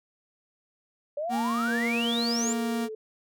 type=exponential sweep; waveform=sine; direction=up; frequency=565 to 7430 Hz; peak=-28 dBFS; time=1.17-2.53 s; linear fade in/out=5 ms
type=tone; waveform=45% pulse; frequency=233.1 Hz; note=A#3; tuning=in tune; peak=-27 dBFS; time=1.29-2.89 s; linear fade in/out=50 ms
type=tone with pitch glide; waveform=sine; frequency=475.2 to 435.8 Hz; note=A#4 to A4; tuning=+33 to -17 cents; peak=-34 dBFS; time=1.68-2.95 s; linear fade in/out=5 ms; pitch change=-150 cents; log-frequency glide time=2.37-2.49 s
effects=none